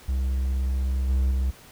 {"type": "tone with level steps", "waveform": "triangle", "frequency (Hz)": 65.41, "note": "C2", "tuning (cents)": 0, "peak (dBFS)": [-20, -17, -19], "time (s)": [0.08, 1.51], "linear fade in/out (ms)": 10, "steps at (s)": [1.09, 1.31], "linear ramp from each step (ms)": 5, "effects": ["pink hiss -49 dBFS RMS until 1.71 s"]}